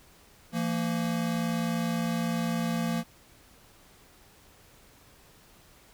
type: tone pair together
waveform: square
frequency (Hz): 170.16 / 230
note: F3 / A#3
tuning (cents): -45 / -23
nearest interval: perfect fourth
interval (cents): 522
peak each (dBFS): -31 / -30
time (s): 0.52-3.04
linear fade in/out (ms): 50
effects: pink hiss -57 dBFS RMS until 5.93 s